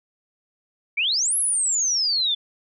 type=exponential two-way sweep; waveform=sine; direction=up then down; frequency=2217 to 11290 to 3449 Hz; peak=-19 dBFS; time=0.97-2.35 s; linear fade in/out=10 ms; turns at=1.37 s; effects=none